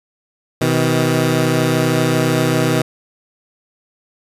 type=tone pair together; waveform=15% pulse; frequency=126.04 / 158.8 Hz; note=B2 / D#3; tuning=+36 / +36 cents; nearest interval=major third; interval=400 cents; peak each=-10 dBFS; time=0.61-2.82 s; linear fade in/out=5 ms; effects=resampled to 32000 Hz